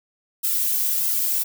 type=noise with flanger; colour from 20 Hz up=violet; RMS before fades=-22 dBFS; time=0.43-1.44 s; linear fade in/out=20 ms; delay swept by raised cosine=1.7 to 2.9 ms; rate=1.6 Hz; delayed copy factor=-0.85; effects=none